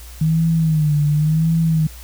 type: tone with vibrato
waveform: sine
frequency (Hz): 155.56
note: D#3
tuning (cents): 0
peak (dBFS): -13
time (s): 0.21-1.87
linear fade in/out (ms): 5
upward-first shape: sine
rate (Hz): 0.92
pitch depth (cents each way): 95
effects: added 60 Hz sine -35 dBFS peak until 2.03 s + white hiss -42 dBFS RMS until 2.03 s